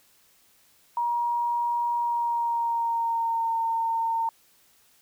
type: tone with pitch glide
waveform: sine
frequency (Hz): 950 to 911.8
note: A#5 to A#5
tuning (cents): +33 to -39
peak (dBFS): -23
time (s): 0.97-4.29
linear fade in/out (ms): 2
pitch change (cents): -72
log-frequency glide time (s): 1.96-3.54
effects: white hiss -61 dBFS RMS until 5.01 s